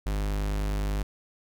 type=tone; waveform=45% pulse; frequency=50.6 Hz; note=G#1; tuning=44 cents flat; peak=-26 dBFS; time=0.06-1.03 s; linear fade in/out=5 ms; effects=none